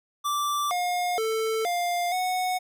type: tone with pitch steps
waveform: square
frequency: 1170 / 714 / 443.2 / 702 / 736 Hz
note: D6 / F5 / A4 / F5 / F#5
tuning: -7 / +38 / +13 / +9 / -9 cents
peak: -25 dBFS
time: 0.24-2.59 s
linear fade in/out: 20 ms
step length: 470 ms
effects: none